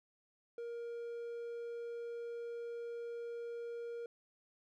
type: tone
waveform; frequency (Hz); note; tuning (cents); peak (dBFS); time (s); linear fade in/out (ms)
triangle; 470; A#4; +14; -39; 0.58-4.06; 2
effects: none